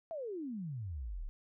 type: exponential sweep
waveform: sine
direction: down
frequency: 684 to 32.33 Hz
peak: -38 dBFS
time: 0.11-1.29 s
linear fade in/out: 0 ms
effects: none